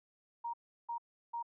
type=tone bursts; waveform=sine; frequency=938 Hz; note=A#5; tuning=11 cents sharp; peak=-36 dBFS; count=3; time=0.44-1.428 s; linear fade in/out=10 ms; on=96 ms; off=350 ms; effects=none